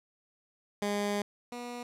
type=tone pair in turn; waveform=15% pulse; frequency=204.7 / 242.5 Hz; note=G#3 / B3; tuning=-25 / -31 cents; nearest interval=minor third; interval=294 cents; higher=second; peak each=-23 / -32 dBFS; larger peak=first; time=0.82-1.22 / 1.52-1.83 s; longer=first; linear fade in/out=2 ms; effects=low-pass 11000 Hz 12 dB/octave